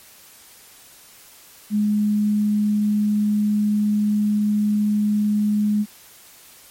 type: tone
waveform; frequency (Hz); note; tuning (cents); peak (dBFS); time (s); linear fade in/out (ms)
sine; 209.3; G#3; +14; -16; 1.7-5.86; 50
effects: white hiss -47 dBFS RMS until 6.7 s + MP3 64 kbps